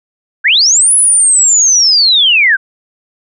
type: linear two-way sweep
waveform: sine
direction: up then down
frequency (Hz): 1462 to 10340 to 1485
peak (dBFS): -5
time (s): 0.44-2.57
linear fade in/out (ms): 20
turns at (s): 0.94
effects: none